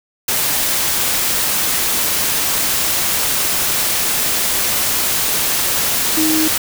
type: tone in noise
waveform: sine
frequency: 314.2 Hz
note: D#4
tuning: 17 cents sharp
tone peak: -15 dBFS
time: 6.17-6.48 s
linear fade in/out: 5 ms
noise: white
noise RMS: -17 dBFS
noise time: 0.28-6.58 s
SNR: -1 dB
effects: none